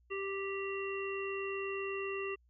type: harmonic tone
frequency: 392 Hz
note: G4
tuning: in tune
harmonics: 1 / 3 / 5 / 7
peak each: -37 / -44 / -46 / -42 dBFS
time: 0.1-2.36 s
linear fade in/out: 20 ms
effects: added 60 Hz sine -65 dBFS peak until 2.49 s